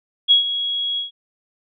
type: tone with ADSR envelope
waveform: sine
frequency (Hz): 3322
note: G#7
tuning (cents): 0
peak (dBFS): -8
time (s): 0.28-1.11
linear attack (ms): 31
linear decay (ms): 120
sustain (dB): -12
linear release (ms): 130
effects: none